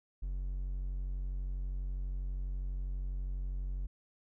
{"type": "tone", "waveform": "triangle", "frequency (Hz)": 46.13, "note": "F#1", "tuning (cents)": -4, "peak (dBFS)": -32, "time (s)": [0.22, 3.87], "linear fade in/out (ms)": 10, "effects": []}